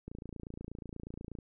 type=click train; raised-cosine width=3 ms; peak=-30 dBFS; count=38; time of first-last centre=0.08-1.387 s; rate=28.3 Hz; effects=none